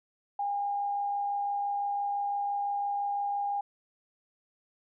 sine tone with amplitude modulation, 810 Hz, G#5, 43 cents flat, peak -27 dBFS, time 0.39-3.61 s, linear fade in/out 5 ms, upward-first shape sine, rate 65.9 Hz, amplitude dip 25%, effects none

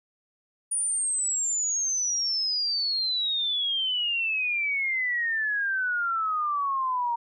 sine exponential sweep, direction down, 9620 to 932 Hz, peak -24 dBFS, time 0.71-7.16 s, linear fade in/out 10 ms, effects none

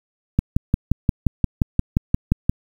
click train, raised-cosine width 5 ms, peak -3 dBFS, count 13, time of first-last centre 0.39-2.495 s, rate 5.7 Hz, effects 7-bit

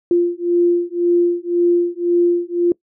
sine beating tone pair, 347 / 348.9 Hz, F4 / F4, -11 / -2 cents, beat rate 1.9 Hz, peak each -16 dBFS, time 0.11-2.72 s, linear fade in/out 2 ms, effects noise-tail reverb RT60 0.1 s tail -23 dB re dry

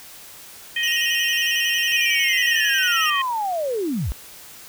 harmonic tone, 626 Hz, D#5, 10 cents sharp, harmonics 3 / 4 / 5, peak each -23 / -27 / -25 dBFS, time 0.76-3.22 s, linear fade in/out 5 ms
30% pulse tone with vibrato, 2857 Hz, F7, 39 cents sharp, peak -20 dBFS, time 0.83-3.1 s, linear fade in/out 2 ms, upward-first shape square, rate 11 Hz, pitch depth 57 cents each way
sine linear sweep, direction down, 2540 to 38.89 Hz, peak -21 dBFS, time 1.92-4.12 s, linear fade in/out 0 ms
effects white hiss -42 dBFS RMS until 4.68 s

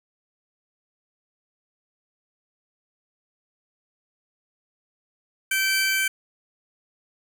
sawtooth tone pair together, 1546.7 / 2321 Hz, G6 / D7, -24 / -21 cents, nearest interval perfect fifth, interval 703 cents, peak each -20 / -20 dBFS, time 5.51-6.08 s, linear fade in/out 5 ms, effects none

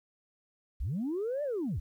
sine linear two-way sweep, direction up then down, 40.68 to 603 to 50.4 Hz, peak -29 dBFS, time 0.8-1.8 s, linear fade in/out 10 ms, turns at 1.43 s, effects tanh soft clip ceiling -27 dBFS + 11-bit

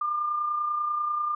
sine tone with amplitude modulation, 1200 Hz, D6, 37 cents sharp, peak -23 dBFS, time 0.01-1.35 s, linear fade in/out 5 ms, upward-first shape sine, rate 30.2 Hz, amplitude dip 40%, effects none

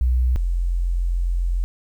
sine tone pair in turn, 61.7 / 43.63 Hz, B1 / F1, -1 / -1 cents, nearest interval tritone, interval 600 cents, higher first, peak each -15 / -18 dBFS, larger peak first, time 0.01-0.36 / 0.36-1.64 s, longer second, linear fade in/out 0 ms, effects 9-bit

